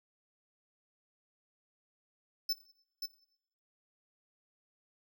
square tone with echo, 5274 Hz, E8, in tune, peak -30 dBFS, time 2.49-2.53 s, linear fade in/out 5 ms, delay 530 ms, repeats 1, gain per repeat -6 dB, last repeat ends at 3.06 s, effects noise-tail reverb RT60 0.7 s tail -17 dB re dry

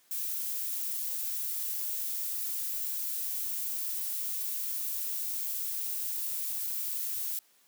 violet noise, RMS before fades -34 dBFS, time 0.11-7.39 s, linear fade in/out 2 ms, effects white hiss -65 dBFS RMS until 7.67 s + high-pass 200 Hz 12 dB/octave

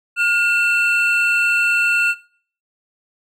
triangle tone pair together, 1425.4 / 2686 Hz, F6 / E7, +35 / +32 cents, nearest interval major seventh, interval 1097 cents, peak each -15 dBFS, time 0.16-2.15 s, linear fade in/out 50 ms, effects noise-tail reverb RT60 0.5 s tail -21 dB re dry

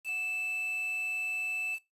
triangle tone with quantisation, 2637 Hz, E7, in tune, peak -30 dBFS, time 0.04-1.79 s, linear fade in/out 50 ms, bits 8, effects noise-tail reverb RT60 0.2 s tail -20 dB re dry + resampled to 32000 Hz

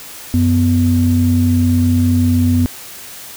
sine tone pair together, 92.93 / 248.1 Hz, F#2 / B3, +8 / +8 cents, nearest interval octave + perfect fourth, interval 1700 cents, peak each -12 dBFS, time 0.34-2.66 s, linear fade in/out 0 ms, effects tanh soft clip ceiling -2 dBFS + white hiss -33 dBFS RMS until 3.36 s

